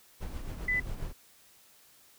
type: noise with tremolo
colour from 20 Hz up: brown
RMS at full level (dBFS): -35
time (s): 0.2-1.13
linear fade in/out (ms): 20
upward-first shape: triangle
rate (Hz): 7.5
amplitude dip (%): 55
type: tone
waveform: sine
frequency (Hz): 2000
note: B6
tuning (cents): +21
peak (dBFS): -26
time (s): 0.68-0.8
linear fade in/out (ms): 5
effects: white hiss -60 dBFS RMS until 2.18 s